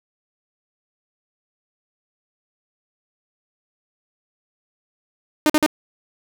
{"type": "tone bursts", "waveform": "sawtooth", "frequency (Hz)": 304.9, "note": "D#4", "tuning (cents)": -35, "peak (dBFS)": -9, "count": 3, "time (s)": [5.46, 5.663], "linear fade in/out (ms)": 0, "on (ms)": 37, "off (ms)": 46, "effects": []}